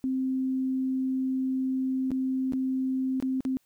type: tone with dropouts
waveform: sine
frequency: 261.6 Hz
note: C4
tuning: in tune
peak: -25 dBFS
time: 0.04-3.57 s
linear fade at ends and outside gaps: 0 ms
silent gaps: 2.106-2.116 / 2.523-2.534 / 3.201-3.225 / 3.406-3.451 s
effects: white hiss -70 dBFS RMS until 3.65 s